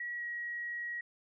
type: tone with pitch glide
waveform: sine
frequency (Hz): 1921 to 1904.4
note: B6 to A#6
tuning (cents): -48 to +37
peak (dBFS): -36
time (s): 0-1.01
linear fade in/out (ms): 5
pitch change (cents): -15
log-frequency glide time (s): 0.16-0.23
effects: none